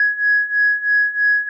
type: beating tone pair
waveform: sine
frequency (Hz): 1670 / 1673.1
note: G#6 / G#6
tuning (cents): +9 / +12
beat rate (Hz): 3.1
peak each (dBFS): -18 / -15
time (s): 0-1.49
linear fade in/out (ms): 2
effects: tanh soft clip ceiling -6 dBFS